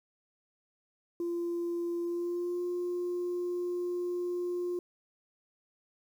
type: tone with pitch glide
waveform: sine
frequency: 344 to 354.3 Hz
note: F4 to F4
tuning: -26 to +25 cents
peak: -29 dBFS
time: 1.2-4.79 s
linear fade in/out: 2 ms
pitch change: +51 cents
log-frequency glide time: 2.03-2.62 s
effects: tanh soft clip ceiling -28 dBFS + 10-bit